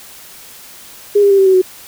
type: tone with pitch steps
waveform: sine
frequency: 410.1 / 401.9 / 393.8 / 386 / 378.2 / 370.7 Hz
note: G#4 / G4 / G4 / G4 / F#4 / F#4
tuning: -22 / +43 / +8 / -27 / +38 / +3 cents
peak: -6 dBFS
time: 1.15-1.618 s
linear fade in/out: 10 ms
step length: 78 ms
effects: white hiss -37 dBFS RMS until 1.87 s